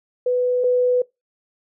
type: tone pair in turn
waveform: sine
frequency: 496.7 / 496.7 Hz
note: B4 / B4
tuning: +10 / +10 cents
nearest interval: unison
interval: 0 cents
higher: neither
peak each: -16 / -14 dBFS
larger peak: second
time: 0.26-0.64 / 0.64-1.02 s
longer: neither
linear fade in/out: 5 ms
effects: noise-tail reverb RT60 0.2 s tail -23 dB re dry